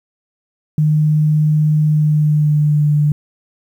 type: tone with pitch glide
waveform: sine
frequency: 152.7 to 148.52 Hz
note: D#3 to D3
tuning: -32 to +20 cents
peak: -10 dBFS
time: 0.78-3.12 s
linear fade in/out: 2 ms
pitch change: -48 cents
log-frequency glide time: 1.86-2.91 s
effects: 8-bit